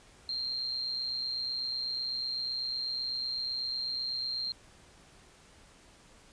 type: tone with amplitude modulation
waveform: sine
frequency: 4186 Hz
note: C8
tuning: in tune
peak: -29 dBFS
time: 0.29-4.52 s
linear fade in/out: 2 ms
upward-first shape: sine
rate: 128 Hz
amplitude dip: 60%
effects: pink hiss -58 dBFS RMS until 6.32 s + resampled to 22050 Hz